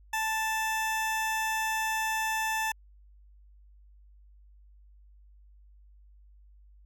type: tone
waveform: 20% pulse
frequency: 880 Hz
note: A5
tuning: in tune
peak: -23 dBFS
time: 0.13-2.72 s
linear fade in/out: 5 ms
effects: added 50 Hz sine -53 dBFS peak until 6.85 s